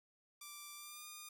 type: tone with pitch glide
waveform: 5% pulse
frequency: 1174.7 to 1215.4 Hz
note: D6 to D#6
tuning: 0 to -41 cents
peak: -38 dBFS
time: 0.41-1.29 s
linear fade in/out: 5 ms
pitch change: +59 cents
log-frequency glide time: 0.75-1.07 s
effects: none